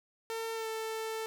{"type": "tone with pitch glide", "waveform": "sawtooth", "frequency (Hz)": [451.7, 443.4], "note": ["A4", "A4"], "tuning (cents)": [45, 13], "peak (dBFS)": -31, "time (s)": [0.3, 1.26], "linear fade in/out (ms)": 0, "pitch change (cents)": -32, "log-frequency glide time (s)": [0.55, 0.67], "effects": []}